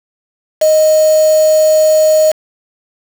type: tone with quantisation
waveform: sine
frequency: 622.3 Hz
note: D#5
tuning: in tune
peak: -6 dBFS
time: 0.61-2.32 s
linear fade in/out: 10 ms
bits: 3
effects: none